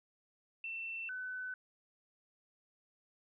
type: tone pair in turn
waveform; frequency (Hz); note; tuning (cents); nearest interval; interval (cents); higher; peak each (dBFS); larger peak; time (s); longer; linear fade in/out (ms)
sine; 2685 / 1506.9; E7 / F#6; +31 / +31; minor seventh; 1000; first; -39 / -39; neither; 0.64-1.09 / 1.09-1.54; neither; 2
effects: none